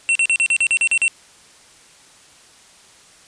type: tone bursts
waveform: square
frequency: 2711 Hz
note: E7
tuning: 48 cents sharp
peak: -14 dBFS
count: 10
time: 0.09-1.08 s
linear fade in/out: 0 ms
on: 63 ms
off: 40 ms
effects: white hiss -48 dBFS RMS until 3.27 s + resampled to 22050 Hz